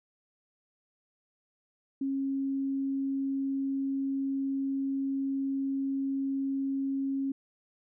sine tone, 272.1 Hz, C#4, 32 cents flat, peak -28 dBFS, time 2.01-7.32 s, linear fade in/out 5 ms, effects none

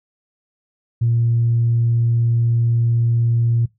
sine tone, 117 Hz, A#2, 7 cents sharp, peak -13 dBFS, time 1.01-3.66 s, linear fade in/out 10 ms, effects noise-tail reverb RT60 0.2 s tail -21 dB re dry + tanh soft clip ceiling -9 dBFS

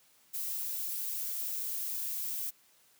violet noise, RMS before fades -36 dBFS, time 0.33-2.51 s, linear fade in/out 20 ms, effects white hiss -65 dBFS RMS until 2.99 s + high-pass 100 Hz 12 dB/octave

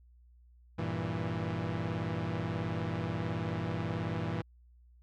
sawtooth chord, E diminished, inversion first, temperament equal, 98 / 116.54 / 164.81 Hz, G2 / Bb2 / E3, 0 / 0 / 0 cents, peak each -34 / -33 / -32 dBFS, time 0.78-4.42 s, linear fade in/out 10 ms, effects added 60 Hz sine -57 dBFS peak until 5.02 s + low-pass 3000 Hz 12 dB/octave

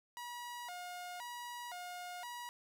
sawtooth tone with vibrato, 830.6 Hz, G#5, in tune, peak -40 dBFS, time 0.17-2.49 s, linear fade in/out 0 ms, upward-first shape square, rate 0.97 Hz, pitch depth 260 cents each way, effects none

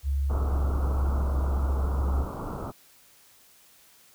sine tone with pitch glide, 69.5 to 68.23 Hz, C#2 to C#2, +5 to -27 cents, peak -23 dBFS, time 0.03-2.26 s, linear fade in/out 50 ms, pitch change -32 cents, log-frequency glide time 0.14-0.76 s
pink low-pass noise, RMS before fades -34 dBFS, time 0.29-2.72 s, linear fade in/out 20 ms, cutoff 1400 Hz, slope 96 dB/octave
effects white hiss -57 dBFS RMS until 4.14 s

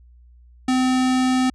square tone, 256.6 Hz, C4, 34 cents flat, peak -17 dBFS, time 0.68-1.5 s, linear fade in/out 5 ms, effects added 60 Hz sine -46 dBFS peak until 1.54 s + resampled to 22050 Hz

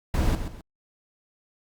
brown noise with echo, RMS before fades -23 dBFS, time 0.14-0.35 s, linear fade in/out 2 ms, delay 130 ms, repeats 2, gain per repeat -9 dB, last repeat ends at 0.61 s, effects Opus 48 kbps

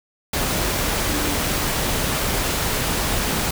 sine tone in noise, 293.7 Hz, D4, in tune, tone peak -28 dBFS, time 1.09-1.34 s, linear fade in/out 5 ms, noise pink, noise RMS -22 dBFS, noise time 0.33-3.51 s, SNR -9 dB, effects none

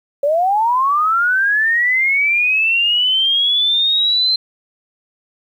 sine linear sweep, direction up, 551 to 4125 Hz, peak -12 dBFS, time 0.23-4.36 s, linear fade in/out 5 ms, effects 8-bit

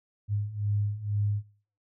sine beating tone pair, 101.9 / 104 Hz, G#2 / G#2, -32 / +3 cents, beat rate 2.1 Hz, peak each -31 / -28 dBFS, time 0.28-1.43 s, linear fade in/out 50 ms, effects noise-tail reverb RT60 0.5 s tail -25 dB re dry

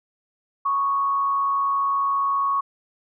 sine tone with frequency modulation, 1108.7 Hz, C#6, in tune, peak -19 dBFS, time 0.65-2.61 s, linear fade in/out 10 ms, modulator 120 Hz, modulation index 0.3, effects none

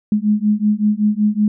sine beating tone pair, 207.7 / 213 Hz, G#3 / G#3, 0 / +44 cents, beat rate 5.3 Hz, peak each -16 dBFS, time 0.12-1.48 s, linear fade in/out 2 ms, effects none

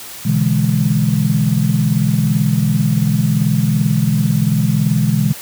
sine chord, E dominant seventh, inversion second, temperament equal with one note detuned, 124.11 / 146.83 / 164.81 / 207.7 Hz, B2 / D3 / E3 / G#3, +9 / 0 / 0 / 0 cents, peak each -17 dBFS, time 0.25-5.33 s, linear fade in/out 10 ms, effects tanh soft clip ceiling -1 dBFS + white hiss -32 dBFS RMS until 5.41 s

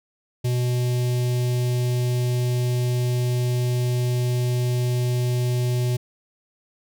square tone with notch filter, 123.47 Hz, B2, in tune, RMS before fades -22 dBFS, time 0.44-5.97 s, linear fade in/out 10 ms, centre 1300 Hz, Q 0.55, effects none

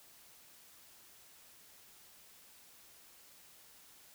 silence, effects white hiss -60 dBFS RMS until 4.14 s

